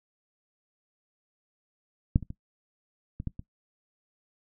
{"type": "clicks", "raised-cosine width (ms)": 5, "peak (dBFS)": [-8, -26, -25, -23, -19, -26], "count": 6, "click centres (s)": [2.159, 2.227, 2.304, 3.201, 3.273, 3.394], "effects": ["noise-tail reverb RT60 0.1 s tail -18 dB re dry"]}